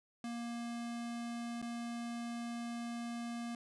square tone with dropouts, 235.5 Hz, A#3, 18 cents sharp, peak -40 dBFS, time 0.24-3.55 s, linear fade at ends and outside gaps 2 ms, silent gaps 1.617-1.625 s, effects resampled to 24000 Hz

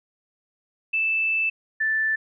sine tone pair in turn, 2639 / 1761.3 Hz, E7 / A6, +1 / +1 cents, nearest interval perfect fifth, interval 700 cents, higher first, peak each -20 dBFS, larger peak neither, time 0.93-1.5 / 1.8-2.16 s, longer first, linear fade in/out 10 ms, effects none

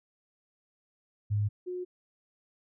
sine tone pair in turn, 103.83 / 361.8 Hz, G#2 / F#4, 0 / -39 cents, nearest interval octave + minor seventh, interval 2161 cents, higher second, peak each -25 / -33 dBFS, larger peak first, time 1.3-1.49 / 1.66-1.85 s, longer neither, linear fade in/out 20 ms, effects none

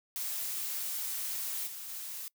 blue noise with level steps, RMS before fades -36 / -43 / -41 dBFS, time 0.16-2.28 s, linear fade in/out 0 ms, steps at 1.66 / 1.88 s, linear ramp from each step 20 ms, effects noise-tail reverb RT60 0.1 s tail -24 dB re dry

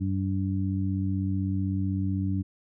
harmonic tone, 95.9 Hz, G2, 37 cents flat, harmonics 1 / 2 / 3, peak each -27 / -30 / -32 dBFS, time 0-2.43 s, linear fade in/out 20 ms, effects none

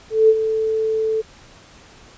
sine tone with ADSR envelope, 440 Hz, A4, in tune, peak -7 dBFS, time 0.1-1.22 s, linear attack 190 ms, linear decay 50 ms, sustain -10 dB, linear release 18 ms, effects pink hiss -46 dBFS RMS until 2.17 s + resampled to 16000 Hz

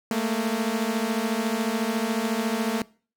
sawtooth beating tone pair, 216.3 / 230.3 Hz, A3 / A#3, -29 / -21 cents, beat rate 14 Hz, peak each -23 / -22 dBFS, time 0.11-2.82 s, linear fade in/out 2 ms, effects noise-tail reverb RT60 0.4 s tail -22 dB re dry

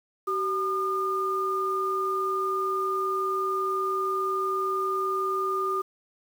sine tone pair together, 382.5 / 1213 Hz, G4 / D#6, -42 / -44 cents, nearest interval octave + minor sixth, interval 1998 cents, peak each -29 / -26 dBFS, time 0.27-5.82 s, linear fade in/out 10 ms, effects 8-bit

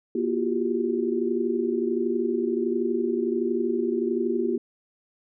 sine tone cluster, 239 / 340.3 / 361.7 / 393.5 Hz, A#3 / F4 / F#4 / G4, +43 / -45 / -39 / +7 cents, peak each -28 dBFS, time 0.15-4.58 s, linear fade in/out 5 ms, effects none

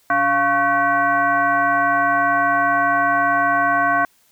sine tone with frequency modulation, 1108 Hz, C#6, 1 cent flat, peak -14 dBFS, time 0.1-4.05 s, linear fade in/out 2 ms, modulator 411 Hz, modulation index 1.4, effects white hiss -58 dBFS RMS until 4.31 s

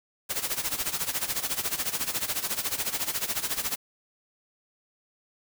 white noise with tremolo, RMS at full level -27 dBFS, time 0.29-3.76 s, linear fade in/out 20 ms, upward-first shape sine, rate 14 Hz, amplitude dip 80%, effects none

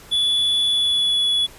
triangle tone with pitch glide, 3434 to 3402 Hz, A7 to G#7, -43 to +41 cents, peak -15 dBFS, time 0.11-1.47 s, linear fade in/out 20 ms, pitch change -16 cents, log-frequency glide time 0.68-1.27 s, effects pink hiss -44 dBFS RMS until 1.58 s + resampled to 32000 Hz

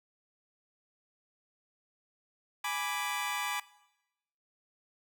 20% pulse chord, G# diminished, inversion none, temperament equal, 830.6 / 987.8 / 1174.7 Hz, G#5 / B5 / D6, 0 / 0 / 0 cents, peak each -32 dBFS, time 2.64-3.6 s, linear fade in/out 5 ms, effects noise-tail reverb RT60 0.9 s tail -19 dB re dry

